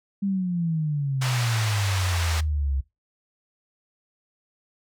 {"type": "exponential sweep", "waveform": "sine", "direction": "down", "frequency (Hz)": [201.3, 66.1], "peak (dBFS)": -22, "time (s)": [0.22, 2.81], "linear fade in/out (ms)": 10}
{"type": "band-pass noise", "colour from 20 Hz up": "pink", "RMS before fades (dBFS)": -31, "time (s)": [1.21, 2.41], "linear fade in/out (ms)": 10, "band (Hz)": [850, 7300], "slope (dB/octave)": 12}
{"effects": ["noise-tail reverb RT60 0.2 s tail -20 dB re dry"]}